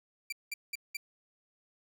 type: tone bursts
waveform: sawtooth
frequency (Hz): 2349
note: D7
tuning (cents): 0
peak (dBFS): -31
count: 4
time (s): 0.3-0.97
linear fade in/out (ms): 5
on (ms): 25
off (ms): 190
effects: none